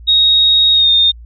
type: tone with pitch glide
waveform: sine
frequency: 3760 to 3659 Hz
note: A#7 to A#7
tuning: +14 to -33 cents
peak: -7 dBFS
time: 0.07-1.12 s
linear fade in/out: 20 ms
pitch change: -47 cents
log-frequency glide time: 0.73-0.9 s
effects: added 58 Hz sine -32 dBFS peak until 1.25 s